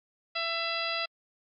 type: harmonic tone with a mistuned harmonic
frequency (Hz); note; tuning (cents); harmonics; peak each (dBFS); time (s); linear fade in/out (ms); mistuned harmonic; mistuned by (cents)
668; E5; +23; 1 / 2 / 3 / 4 / 5 / 6 / 7; -37 / -36 / -38 / -35 / -39 / -38 / -37; 0.35-1.06; 10; 7; +57
effects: AAC 64 kbps